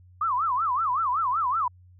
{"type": "tone with vibrato", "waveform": "sine", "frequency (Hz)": 1149, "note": "D6", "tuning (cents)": -38, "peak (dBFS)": -22, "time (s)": [0.21, 1.68], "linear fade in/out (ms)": 5, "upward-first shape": "sine", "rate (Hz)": 5.3, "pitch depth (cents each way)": 280, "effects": ["added 90 Hz sine -50 dBFS peak until 1.99 s"]}